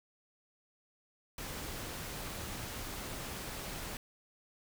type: noise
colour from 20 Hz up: pink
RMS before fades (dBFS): -42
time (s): 1.38-3.97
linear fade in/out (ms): 2
effects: none